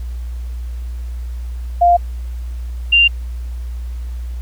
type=tone pair in turn; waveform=sine; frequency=698.5 / 2784 Hz; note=F5 / F7; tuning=0 / -6 cents; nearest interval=2 octaves; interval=2394 cents; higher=second; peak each=-7 dBFS; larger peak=neither; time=1.81-1.97 / 2.92-3.08 s; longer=neither; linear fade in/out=10 ms; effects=added 60 Hz sine -22 dBFS peak until 4.41 s + pink hiss -48 dBFS RMS until 4.41 s